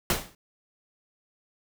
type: noise with exponential decay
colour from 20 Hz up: pink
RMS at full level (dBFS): -21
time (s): 0.1-0.35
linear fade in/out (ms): 2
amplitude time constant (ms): 53
effects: none